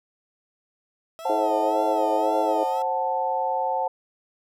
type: tone with vibrato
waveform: 30% pulse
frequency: 645 Hz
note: E5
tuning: 38 cents flat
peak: -34 dBFS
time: 1.19-2.82 s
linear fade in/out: 0 ms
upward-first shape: sine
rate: 1.9 Hz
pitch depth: 100 cents each way
type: chord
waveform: sine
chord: F# diminished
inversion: second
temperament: equal with one note detuned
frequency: 529.6 / 740 / 880 Hz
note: C5 / F#5 / A5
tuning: +21 / 0 / 0 cents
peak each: -28 / -27 / -25 dBFS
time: 1.25-3.88 s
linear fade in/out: 5 ms
type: harmonic tone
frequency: 107.6 Hz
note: A2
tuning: 38 cents flat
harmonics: 3 / 4 / 5 / 6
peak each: -29 / -29 / -32 / -26 dBFS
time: 1.29-2.64 s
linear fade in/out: 10 ms
effects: none